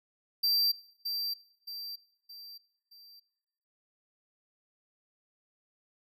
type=tone with echo; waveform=square; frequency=4699 Hz; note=D8; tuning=in tune; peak=-25 dBFS; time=0.43-0.72 s; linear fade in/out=10 ms; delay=620 ms; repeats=4; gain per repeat=-7 dB; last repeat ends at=3.2 s; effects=noise-tail reverb RT60 0.9 s tail -21 dB re dry